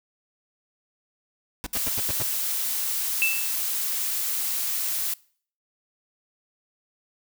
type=noise bursts; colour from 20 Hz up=pink; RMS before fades=-31 dBFS; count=6; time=1.64-2.224 s; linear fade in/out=0 ms; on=24 ms; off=88 ms
type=noise; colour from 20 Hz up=blue; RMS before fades=-27 dBFS; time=1.73-5.14 s; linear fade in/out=5 ms
type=tone with exponential decay; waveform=sine; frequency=2647 Hz; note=E7; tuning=7 cents sharp; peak=-17 dBFS; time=3.22-3.62 s; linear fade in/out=0 ms; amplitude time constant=86 ms
effects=noise-tail reverb RT60 0.5 s tail -23 dB re dry